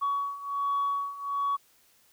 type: beating tone pair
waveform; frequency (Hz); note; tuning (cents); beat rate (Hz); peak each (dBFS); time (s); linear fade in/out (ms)
sine; 1124 / 1125.3; C#6 / C#6; +24 / +26; 1.3; -31 / -28; 0.01-1.57; 20
effects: tanh soft clip ceiling -21 dBFS + white hiss -63 dBFS RMS until 2.12 s